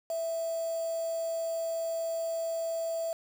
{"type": "tone with quantisation", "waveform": "sine", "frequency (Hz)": 659.3, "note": "E5", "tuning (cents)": 0, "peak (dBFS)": -30, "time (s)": [0.1, 3.13], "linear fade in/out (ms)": 2, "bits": 7, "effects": []}